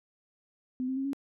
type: tone with pitch steps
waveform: sine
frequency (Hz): 254.6 / 261.9 / 269.4 / 277.2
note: C4 / C4 / C#4 / C#4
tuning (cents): -47 / +2 / -49 / 0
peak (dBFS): -29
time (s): 0.8-1.132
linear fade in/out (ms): 0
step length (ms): 83
effects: none